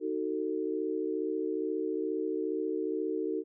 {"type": "chord", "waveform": "sine", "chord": "D# diminished", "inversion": "none", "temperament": "just", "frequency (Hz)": [311.1, 373.4, 448], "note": ["D#4", "F#4", "A4"], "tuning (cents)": [0, 16, 31], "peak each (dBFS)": -34, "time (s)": [0, 3.44], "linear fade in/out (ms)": 50, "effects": []}